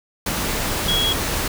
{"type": "tone in noise", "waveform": "sine", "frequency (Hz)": 3322, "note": "G#7", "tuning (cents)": 0, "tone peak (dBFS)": -18, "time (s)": [0.88, 1.13], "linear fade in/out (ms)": 5, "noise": "pink", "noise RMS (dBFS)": -23, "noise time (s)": [0.26, 1.48], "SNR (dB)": 2, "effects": []}